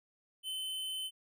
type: tone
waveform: square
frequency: 3055 Hz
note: G7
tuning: 45 cents flat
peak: -37 dBFS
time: 0.43-1.11 s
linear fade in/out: 50 ms
effects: none